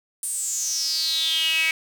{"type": "tone with high-pass filter sweep", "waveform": "sawtooth", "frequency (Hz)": 321.6, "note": "E4", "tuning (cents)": -43, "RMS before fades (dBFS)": -24, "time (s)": [0.23, 1.71], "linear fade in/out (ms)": 2, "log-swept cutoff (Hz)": [9300, 2300], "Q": 8.7, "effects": []}